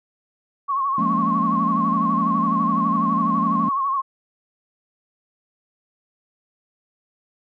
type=tone with vibrato; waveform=sine; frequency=1093 Hz; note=C#6; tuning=25 cents flat; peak=-19 dBFS; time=0.68-4.02 s; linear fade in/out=20 ms; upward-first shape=sine; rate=12 Hz; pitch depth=63 cents each way
type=chord; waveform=triangle; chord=Bb minor seventh; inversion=second; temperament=just; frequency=174.81 / 209.8 / 233.1 / 279.7 Hz; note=F3 / Ab3 / Bb3 / Db4; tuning=+2 / +18 / 0 / +16 cents; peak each=-25 / -23 / -24 / -27 dBFS; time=0.98-3.69 s; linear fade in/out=5 ms
effects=none